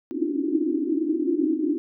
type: band-pass noise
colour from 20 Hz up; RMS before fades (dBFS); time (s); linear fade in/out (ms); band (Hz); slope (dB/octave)
white; -24; 0.11-1.78; 0; 270 to 350; 96
effects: none